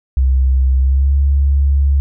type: tone with pitch glide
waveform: sine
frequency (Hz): 65.41 to 69.7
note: C2 to C#2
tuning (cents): 0 to +10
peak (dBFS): -9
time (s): 0.17-2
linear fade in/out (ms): 0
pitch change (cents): +110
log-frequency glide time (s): 0.79-1.14
effects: none